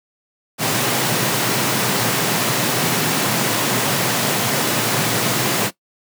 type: high-pass noise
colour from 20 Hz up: pink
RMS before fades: -19 dBFS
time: 0.58-5.71 s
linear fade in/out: 50 ms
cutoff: 110 Hz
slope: 96 dB/octave
effects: noise-tail reverb RT60 0.1 s tail -17 dB re dry